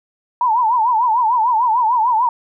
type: tone with vibrato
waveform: sine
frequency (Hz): 934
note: A#5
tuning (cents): +3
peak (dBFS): -12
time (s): 0.41-2.29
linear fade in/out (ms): 2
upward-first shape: triangle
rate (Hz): 6.7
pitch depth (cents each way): 170
effects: none